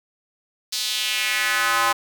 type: tone with high-pass filter sweep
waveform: square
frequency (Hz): 115.2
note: A#2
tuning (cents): -20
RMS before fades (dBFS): -22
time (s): 0.72-1.93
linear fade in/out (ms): 10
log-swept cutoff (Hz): 4500 to 1000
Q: 2.3
effects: none